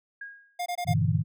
sine tone with exponential decay, 1636 Hz, G#6, 26 cents flat, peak -34 dBFS, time 0.21-0.63 s, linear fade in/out 5 ms, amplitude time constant 91 ms
square tone bursts, 708 Hz, F5, 23 cents sharp, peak -29 dBFS, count 4, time 0.59-0.94 s, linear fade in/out 10 ms, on 71 ms, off 22 ms
sine chord, E half-diminished seventh, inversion first, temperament just, 98.89 / 118.67 / 148.33 / 164.81 Hz, G2 / Bb2 / D3 / E3, +16 / +31 / +18 / 0 cents, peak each -27 dBFS, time 0.85-1.24 s, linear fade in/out 50 ms
effects none

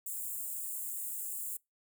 white high-pass noise, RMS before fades -39 dBFS, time 0.06-1.57 s, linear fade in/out 5 ms, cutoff 7100 Hz, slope 96 dB/octave, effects noise-tail reverb RT60 0.2 s tail -25 dB re dry

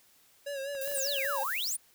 square tone with vibrato, 554.4 Hz, C#5, in tune, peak -35 dBFS, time 0.46-1.44 s, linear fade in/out 10 ms, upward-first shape sine, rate 5 Hz, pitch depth 59 cents each way
clicks, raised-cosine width 0.5 ms, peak -36 dBFS, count 7, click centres 0.751 / 0.877 / 0.917 / 0.98 / 1.071 / 1.185 / 1.248 s
violet noise, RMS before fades -38 dBFS, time 0.81-1.76 s, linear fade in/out 5 ms
sine exponential two-way sweep, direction down then up, 10120 to 784 to 10120 Hz, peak -31 dBFS, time 0.94-1.77 s, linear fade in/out 10 ms, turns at 1.41 s
effects white hiss -63 dBFS RMS until 1.94 s

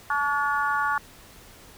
harmonic tone with a mistuned harmonic, 288 Hz, D4, 34 cents flat, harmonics 3 / 4 / 5 / 6, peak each -28 / -26 / -26 / -34 dBFS, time 0.1-0.98 s, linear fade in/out 2 ms, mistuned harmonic 4, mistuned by -25 cents, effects pink hiss -49 dBFS RMS until 1.77 s

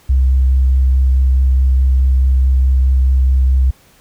sine tone with vibrato, 65.41 Hz, C2, in tune, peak -7 dBFS, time 0.09-3.71 s, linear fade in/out 10 ms, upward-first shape triangle, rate 4.7 Hz, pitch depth 15 cents each way, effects tanh soft clip ceiling -5 dBFS + pink hiss -49 dBFS RMS until 4 s

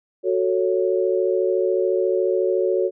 sine chord, F# minor, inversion none, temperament just, 370 / 444 / 555 Hz, F#4 / A4 / C#5, 0 / +16 / +2 cents, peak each -20 / -23 / -23 dBFS, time 0.23-2.91 s, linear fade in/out 50 ms, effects none

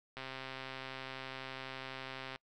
click train, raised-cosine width 0.3 ms, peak -27 dBFS, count 290, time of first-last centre 0.17-2.359 s, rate 132 Hz, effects noise-tail reverb RT60 0.1 s tail -26 dB re dry

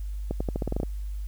accelerating click train, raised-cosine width 2 ms, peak -15 dBFS, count 10, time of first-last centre 0.31-0.832 s, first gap 95 ms, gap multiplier 0.87, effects added 50 Hz sine -30 dBFS peak until 1.27 s + white hiss -59 dBFS RMS until 1.27 s

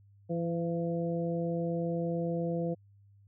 harmonic tone with a mistuned harmonic, 168.7 Hz, E3, 40 cents sharp, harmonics 1 / 2 / 3 / 4, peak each -32 / -37 / -34 / -42 dBFS, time 0.29-2.75 s, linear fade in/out 20 ms, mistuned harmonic 4, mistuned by +18 cents, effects added 100 Hz sine -57 dBFS peak until 3.27 s

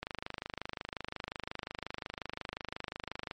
click train, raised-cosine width 0.3 ms, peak -21 dBFS, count 85, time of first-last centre 0.03-3.311 s, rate 25.6 Hz, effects MP3 48 kbps

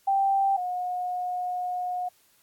sine tone pair in turn, 784 / 722.8 Hz, G5 / F#5, 0 / -41 cents, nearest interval minor second, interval 141 cents, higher first, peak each -20 / -27 dBFS, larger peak first, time 0.07-0.57 / 0.57-2.09 s, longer second, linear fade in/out 10 ms, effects white hiss -63 dBFS RMS until 2.42 s + AAC 64 kbps

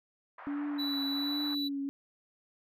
pink band-pass noise, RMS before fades -48 dBFS, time 0.38-1.55 s, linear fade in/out 5 ms, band 760 to 1700 Hz, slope 24 dB/octave
sine tone with vibrato, 284.5 Hz, C#4, 45 cents sharp, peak -32 dBFS, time 0.47-1.89 s, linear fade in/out 0 ms, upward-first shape triangle, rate 1.3 Hz, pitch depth 50 cents each way
triangle tone, 3951 Hz, B7, in tune, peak -32 dBFS, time 0.78-1.69 s, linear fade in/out 20 ms
effects none

